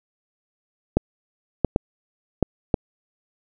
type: clicks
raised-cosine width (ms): 2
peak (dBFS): -3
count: 5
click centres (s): 0.97 / 1.647 / 1.761 / 2.427 / 2.742
effects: none